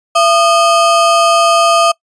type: ring-modulated tone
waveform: square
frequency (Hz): 950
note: A#5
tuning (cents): +33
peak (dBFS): -5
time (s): 0.15-1.92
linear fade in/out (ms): 10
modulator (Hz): 274
effects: noise-tail reverb RT60 0.1 s tail -24 dB re dry + resampled to 22050 Hz